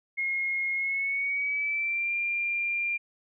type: tone with pitch glide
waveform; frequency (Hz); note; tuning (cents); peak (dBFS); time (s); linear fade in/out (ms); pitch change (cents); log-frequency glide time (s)
sine; 2153 to 2389; C7 to D7; +49 to +29; -26; 0.17-2.98; 20; +180; 0.74-2.14
effects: none